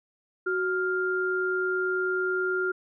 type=tone pair together; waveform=sine; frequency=370.8 / 1400 Hz; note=F#4 / F6; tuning=+4 / +4 cents; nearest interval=octave + major seventh; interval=2300 cents; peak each=-27 dBFS; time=0.46-2.72 s; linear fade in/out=10 ms; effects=none